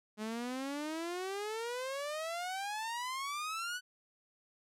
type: exponential sweep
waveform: sawtooth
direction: up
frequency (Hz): 210 to 1507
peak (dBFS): -33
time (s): 0.17-3.81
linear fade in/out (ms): 50
effects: low-pass 11000 Hz 12 dB/octave